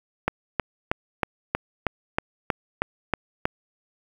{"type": "click train", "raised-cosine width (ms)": 0.5, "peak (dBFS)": -6, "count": 11, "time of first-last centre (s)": [0.28, 3.455], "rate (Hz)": 3.15, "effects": ["7-bit"]}